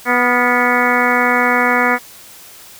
harmonic tone with a mistuned harmonic, 246.2 Hz, B3, 5 cents flat, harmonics 1 / 2 / 3 / 4 / 5 / 6 / 7 / 8 / 9, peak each -20 / -20 / -20 / -20 / -20 / -20 / -20 / -20 / -20 dBFS, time 0.05-1.99 s, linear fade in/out 50 ms, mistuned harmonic 6, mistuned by -57 cents, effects white hiss -39 dBFS RMS until 2.79 s

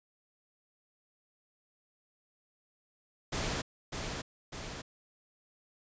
pink noise with echo, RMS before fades -34 dBFS, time 3.32-3.62 s, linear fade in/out 10 ms, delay 600 ms, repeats 2, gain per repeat -4 dB, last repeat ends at 4.82 s, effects resampled to 16000 Hz

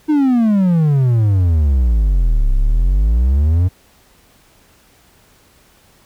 triangle exponential two-way sweep, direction down then up, 312.9 to 32.54 to 94.3 Hz, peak -8 dBFS, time 0.08-3.69 s, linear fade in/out 20 ms, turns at 2.53 s, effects pink hiss -51 dBFS RMS until 6.05 s

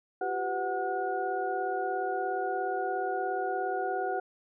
sine tone cluster, 352.4 / 389.4 / 501 / 740 / 1443 Hz, F4 / G4 / B4 / F#5 / F#6, +16 / -12 / +25 / 0 / -44 cents, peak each -40 / -34 / -38 / -31 / -39 dBFS, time 0.21-4.2 s, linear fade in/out 5 ms, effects none

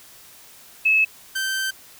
sine / sawtooth tone pair in turn, 2594 / 1553.7 Hz, E7 / G6, -28 / -16 cents, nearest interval major sixth, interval 888 cents, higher first, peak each -14 / -19 dBFS, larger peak first, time 0.85-1.05 / 1.35-1.71 s, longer second, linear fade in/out 10 ms, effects white hiss -47 dBFS RMS until 1.99 s

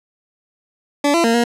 20% pulse tone with pitch steps, 287.9 / 337.6 / 230.2 / 236.8 Hz, D4 / E4 / A#3 / A#3, -34 / +41 / -22 / +27 cents, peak -8 dBFS, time 1.04-1.44 s, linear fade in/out 5 ms, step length 100 ms, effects low-pass 10000 Hz 12 dB/octave

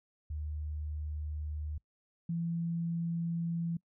sine tone pair in turn, 75.7 / 168.23 Hz, D#2 / E3, -47 / +36 cents, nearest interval octave + major second, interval 1383 cents, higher second, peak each -35 / -31 dBFS, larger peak second, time 0.3-1.78 / 2.29-3.77 s, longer neither, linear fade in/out 5 ms, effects noise-tail reverb RT60 0.1 s tail -24 dB re dry

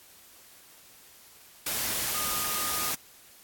sine tone in noise, 1230 Hz, D#6, 20 cents flat, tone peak -36 dBFS, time 2.14-2.91 s, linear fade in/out 5 ms, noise white, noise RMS -30 dBFS, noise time 1.66-2.95 s, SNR -9 dB, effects white hiss -54 dBFS RMS until 3.43 s + AAC 64 kbps

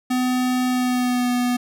square tone with pitch glide, 252.2 to 246 Hz, B3 to B3, +36 to -7 cents, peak -19 dBFS, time 0.1-1.57 s, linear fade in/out 10 ms, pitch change -43 cents, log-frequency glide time 0.68-1.31 s, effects none

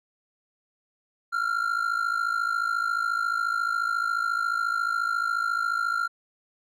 triangle ring-modulated tone, 1384 Hz, F6, 16 cents flat, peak -19 dBFS, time 1.32-6.08 s, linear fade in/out 20 ms, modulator 27.1 Hz, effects none

